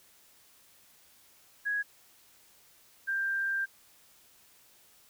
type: tone pair in turn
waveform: sine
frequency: 1661.2 / 1584.3 Hz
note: G#6 / G6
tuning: 0 / +18 cents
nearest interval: minor second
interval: 82 cents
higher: first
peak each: -28 dBFS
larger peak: neither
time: 1.65-1.83 / 3.07-3.66 s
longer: second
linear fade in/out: 20 ms
effects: white hiss -61 dBFS RMS until 5.09 s